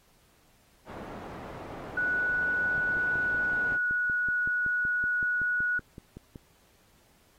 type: low-pass noise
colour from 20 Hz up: white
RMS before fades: -42 dBFS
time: 0.85-3.79 s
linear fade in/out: 50 ms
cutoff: 790 Hz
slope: 12 dB/octave
type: tone with pitch glide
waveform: sine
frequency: 1474 to 1463 Hz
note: F#6 to F#6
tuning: -7 to -20 cents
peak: -25 dBFS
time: 1.97-5.79 s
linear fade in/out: 5 ms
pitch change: -13 cents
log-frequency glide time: 3.23-3.84 s
type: click train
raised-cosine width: 3 ms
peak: -29 dBFS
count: 20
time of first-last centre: 2.78-6.358 s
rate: 5.31 Hz
effects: pink hiss -64 dBFS RMS until 7.38 s + AAC 48 kbps